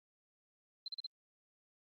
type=tone bursts; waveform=sine; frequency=4100 Hz; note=C8; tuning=36 cents flat; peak=-39 dBFS; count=4; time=0.86-1.064 s; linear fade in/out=2 ms; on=21 ms; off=40 ms; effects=Opus 32 kbps